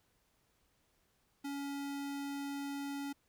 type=tone; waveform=square; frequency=281 Hz; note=C#4; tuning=24 cents sharp; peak=-39 dBFS; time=1.44-3.13 s; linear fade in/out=10 ms; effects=pink hiss -75 dBFS RMS until 3.28 s